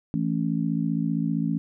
harmonic tone, 55.3 Hz, A1, 9 cents sharp, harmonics 3 / 4 / 5, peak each -26 / -27 / -28 dBFS, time 0.14-1.58 s, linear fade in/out 0 ms, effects none

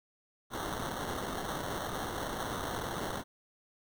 white noise with sample-and-hold, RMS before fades -37 dBFS, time 0.5-3.24 s, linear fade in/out 50 ms, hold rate 2450 Hz, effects none

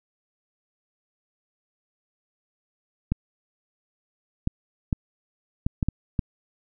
clicks, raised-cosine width 5 ms, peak -10 dBFS, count 7, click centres 3.12 / 4.474 / 4.928 / 5.665 / 5.828 / 5.886 / 6.192 s, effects none

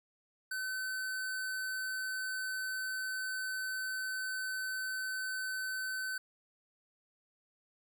square tone, 1523 Hz, F#6, 50 cents sharp, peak -36 dBFS, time 0.51-6.18 s, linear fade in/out 5 ms, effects none

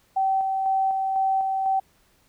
sine tone with tremolo, 770 Hz, G5, 31 cents flat, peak -19 dBFS, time 0.16-1.8 s, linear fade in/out 10 ms, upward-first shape square, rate 2 Hz, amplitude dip 30%, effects pink hiss -62 dBFS RMS until 2.28 s

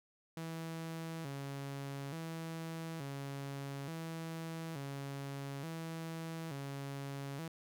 sawtooth tone with vibrato, 150.7 Hz, D3, 45 cents sharp, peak -37 dBFS, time 0.37-7.48 s, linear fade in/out 2 ms, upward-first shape square, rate 0.57 Hz, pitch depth 140 cents each way, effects none

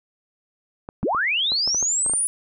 clicks, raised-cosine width 1 ms, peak -19 dBFS, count 10, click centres 0.889 / 1.03 / 1.148 / 1.52 / 1.676 / 1.747 / 1.827 / 2.063 / 2.097 / 2.136 s
sine linear sweep, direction up, 152.7 to 9956 Hz, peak -19 dBFS, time 1.03-2.27 s, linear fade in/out 0 ms
effects none

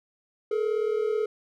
triangle tone pair together, 426.2 / 464.7 Hz, G#4 / A#4, +45 / -5 cents, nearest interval minor second, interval 150 cents, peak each -23 / -27 dBFS, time 0.51-1.26 s, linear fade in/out 5 ms, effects none

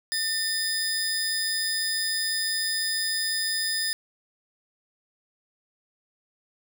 35% pulse tone pair together, 1805 / 4997 Hz, A6 / D#8, +44 / +7 cents, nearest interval octave + tritone, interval 1763 cents, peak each -28 / -25 dBFS, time 0.12-3.93 s, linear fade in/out 0 ms, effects none

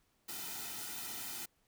white noise with comb filter, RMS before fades -43 dBFS, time 0.28-1.46 s, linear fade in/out 10 ms, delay 1.8 ms, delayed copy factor -0.8, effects pink hiss -75 dBFS RMS until 1.67 s

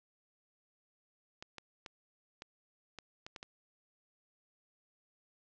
clicks, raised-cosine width 0.2 ms, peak -28 dBFS, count 8, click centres 1.425 / 1.583 / 1.862 / 2.421 / 2.987 / 3.265 / 3.362 / 3.429 s, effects resampled to 16000 Hz + 10-bit

